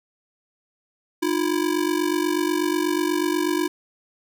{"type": "ring-modulated tone", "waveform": "square", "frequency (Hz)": 330, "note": "E4", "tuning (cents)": 2, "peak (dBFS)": -18, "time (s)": [1.22, 3.68], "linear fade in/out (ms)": 10, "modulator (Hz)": 24.1, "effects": []}